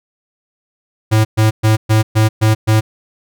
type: tone bursts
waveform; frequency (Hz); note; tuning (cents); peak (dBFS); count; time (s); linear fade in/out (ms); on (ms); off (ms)
square; 109.2; A2; -13; -9; 7; 1.11-2.81; 20; 140; 120
effects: none